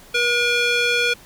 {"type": "tone with band-pass filter", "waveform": "square", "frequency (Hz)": 480.4, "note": "B4", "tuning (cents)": -48, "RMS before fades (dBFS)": -19, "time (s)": [0.14, 1.14], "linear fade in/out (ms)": 10, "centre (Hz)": 2700, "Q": 1.4, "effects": ["pink hiss -46 dBFS RMS until 1.25 s"]}